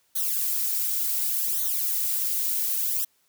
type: noise with flanger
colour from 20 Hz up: violet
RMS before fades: -26 dBFS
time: 0.15-3.05 s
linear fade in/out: 10 ms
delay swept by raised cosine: 0.39 to 3.59 ms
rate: 0.68 Hz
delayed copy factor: -1
effects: white hiss -67 dBFS RMS until 3.28 s + high-pass 60 Hz 12 dB/octave